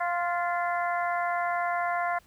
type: harmonic tone with a mistuned harmonic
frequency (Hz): 349.2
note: F4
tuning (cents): 0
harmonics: 2 / 3 / 4 / 5 / 6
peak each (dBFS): -28 / -32 / -34 / -36 / -38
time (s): 0-2.19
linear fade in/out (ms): 10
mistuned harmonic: 6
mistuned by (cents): -36
effects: pink hiss -61 dBFS RMS until 2.26 s